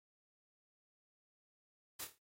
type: noise with echo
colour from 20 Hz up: white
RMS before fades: -44 dBFS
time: 1.99-2.05 s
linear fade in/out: 10 ms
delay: 27 ms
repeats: 5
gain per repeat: -7 dB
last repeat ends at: 2.185 s
effects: AAC 48 kbps